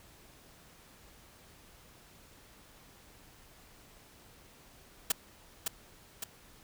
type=noise with echo; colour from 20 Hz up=white; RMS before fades=-27 dBFS; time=5.1-5.12 s; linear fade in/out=5 ms; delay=560 ms; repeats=2; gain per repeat=-5 dB; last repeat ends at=6.24 s; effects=pink hiss -58 dBFS RMS until 6.63 s